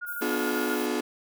sine tone with tremolo, 1430 Hz, F6, 41 cents sharp, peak -31 dBFS, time 0.01-0.77 s, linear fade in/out 20 ms, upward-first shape square, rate 13 Hz, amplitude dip 40%
white high-pass noise, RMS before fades -40 dBFS, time 0.06-0.87 s, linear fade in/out 20 ms, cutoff 11000 Hz, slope 24 dB/octave
40% pulse chord, B diminished seventh, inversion none, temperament just, 246.9 / 296.3 / 355.6 / 426.7 Hz, B3 / D4 / F4 / Ab4, 0 / +15 / +31 / +47 cents, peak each -31 dBFS, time 0.21-1.01 s, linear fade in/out 10 ms
effects none

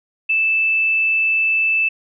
sine tone, 2636 Hz, E7, 1 cent flat, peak -14 dBFS, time 0.29-1.89 s, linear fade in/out 10 ms, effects none

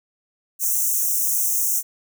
white high-pass noise, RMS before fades -21 dBFS, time 0.59-1.83 s, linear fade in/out 50 ms, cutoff 5800 Hz, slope 96 dB/octave, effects none

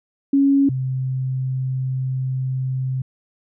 sine tone pair in turn, 277.2 / 130.52 Hz, C#4 / C3, 0 / -4 cents, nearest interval octave + minor second, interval 1304 cents, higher first, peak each -12 / -20 dBFS, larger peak first, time 0.33-0.69 / 0.69-3.02 s, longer second, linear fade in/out 5 ms, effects none

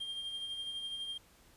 triangle tone with tremolo, 3200 Hz, G7, 35 cents sharp, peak -35 dBFS, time 0-1.18 s, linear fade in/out 10 ms, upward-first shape sine, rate 12 Hz, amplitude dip 40%, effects pink hiss -63 dBFS RMS until 1.56 s + resampled to 32000 Hz

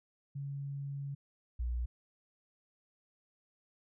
sine tone pair in turn, 140 / 60.17 Hz, C#3 / B1, +18 / -44 cents, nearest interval octave + minor third, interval 1462 cents, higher first, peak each -37 / -32 dBFS, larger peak second, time 0.35-1.15 / 1.59-1.86 s, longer first, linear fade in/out 10 ms, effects none

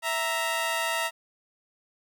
15% pulse tone pair together, 659.3 / 931.8 Hz, E5 / A#5, 0 / -1 cents, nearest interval tritone, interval 599 cents, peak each -23 / -22 dBFS, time 0.02-1.11 s, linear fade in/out 50 ms, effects none

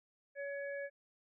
harmonic tone, 563 Hz, C#5, 27 cents sharp, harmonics 1 / 3 / 4, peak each -40 / -45 / -53 dBFS, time 0.35-0.9 s, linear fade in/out 50 ms, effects none

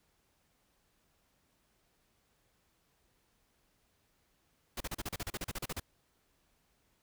pink noise bursts, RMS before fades -38 dBFS, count 15, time 4.77-5.799 s, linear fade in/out 5 ms, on 35 ms, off 36 ms, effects pink hiss -74 dBFS RMS until 7.02 s

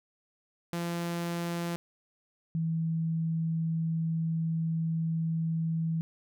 sawtooth / sine tone pair in turn, 171.2 / 162.9 Hz, F3 / E3, -34 / -20 cents, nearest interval minor second, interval 86 cents, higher first, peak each -27 dBFS, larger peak neither, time 0.73-1.76 / 2.55-6.01 s, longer second, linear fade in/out 0 ms, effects none

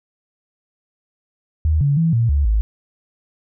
sine tone with pitch steps, 78.1 / 141.9 / 164.2 / 116.1 / 71.3 / 53.8 Hz, D#2 / C#3 / E3 / A#2 / C#2 / A1, +7 / +41 / -6 / -7 / +49 / -38 cents, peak -13 dBFS, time 1.65-2.61 s, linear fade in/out 0 ms, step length 160 ms, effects none

